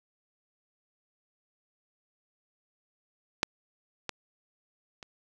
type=clicks; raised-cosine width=0.2 ms; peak=-6 / -15 / -26 dBFS; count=3; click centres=3.431 / 4.093 / 5.028 s; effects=none